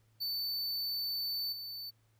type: tone with level steps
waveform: square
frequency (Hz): 4521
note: C#8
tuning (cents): +33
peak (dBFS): -34 / -41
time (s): 0.2-1.91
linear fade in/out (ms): 20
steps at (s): 1.52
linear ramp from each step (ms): 10
effects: added 110 Hz sine -67 dBFS peak until 2.19 s + pink hiss -75 dBFS RMS until 2.19 s

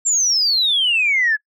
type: exponential sweep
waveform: sine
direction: down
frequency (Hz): 7490 to 1682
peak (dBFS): -13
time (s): 0.05-1.37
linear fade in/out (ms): 20
effects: noise-tail reverb RT60 0.1 s tail -25 dB re dry + tanh soft clip ceiling -9 dBFS

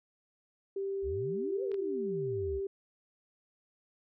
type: tone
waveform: sine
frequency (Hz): 392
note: G4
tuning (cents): 0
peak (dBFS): -32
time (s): 0.76-2.67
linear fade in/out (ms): 5
type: exponential two-way sweep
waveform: sine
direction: up then down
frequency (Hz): 58.27 to 530 to 62.2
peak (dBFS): -37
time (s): 1.02-2.61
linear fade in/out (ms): 50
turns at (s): 1.63
type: clicks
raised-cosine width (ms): 0.3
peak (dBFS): -35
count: 2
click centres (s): 1.717 / 1.743
effects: none

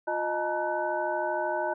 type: tone cluster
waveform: sine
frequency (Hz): 352.8 / 618 / 868 / 941 / 1500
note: F4 / D#5 / A5 / A#5 / F#6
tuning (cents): +18 / -12 / -24 / +16 / +23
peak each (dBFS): -35 / -30 / -33 / -34 / -35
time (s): 0.07-1.74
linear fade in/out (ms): 10
effects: none

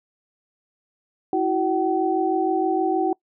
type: tone cluster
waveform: sine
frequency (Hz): 327.2 / 373.6 / 760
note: E4 / F#4 / F#5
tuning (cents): -13 / +17 / +46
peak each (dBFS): -23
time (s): 1.33-3.13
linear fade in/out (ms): 2
effects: noise-tail reverb RT60 0.1 s tail -24 dB re dry

